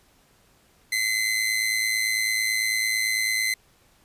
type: tone with amplitude modulation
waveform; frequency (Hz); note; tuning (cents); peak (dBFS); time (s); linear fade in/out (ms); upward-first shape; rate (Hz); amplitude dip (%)
sawtooth; 2051; C7; -35; -16; 0.92-3.54; 5; sine; 109; 60
effects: pink hiss -60 dBFS RMS until 4.04 s + resampled to 32000 Hz